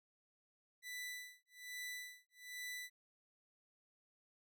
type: tone with tremolo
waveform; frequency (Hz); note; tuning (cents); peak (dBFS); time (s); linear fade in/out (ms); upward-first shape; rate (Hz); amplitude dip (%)
sawtooth; 1984; B6; +7; -40; 0.82-2.9; 50; sine; 1.2; 100
effects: none